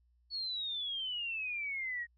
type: exponential sweep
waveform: sine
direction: down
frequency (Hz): 4435 to 1864.7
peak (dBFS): -35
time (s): 0.3-2.07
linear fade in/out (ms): 50
effects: added 60 Hz sine -67 dBFS peak until 2.17 s